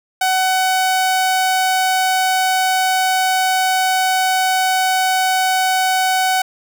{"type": "tone", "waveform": "sawtooth", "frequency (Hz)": 750, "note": "F#5", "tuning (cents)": 23, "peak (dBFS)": -10, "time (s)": [0.21, 6.42], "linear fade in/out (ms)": 5, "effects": []}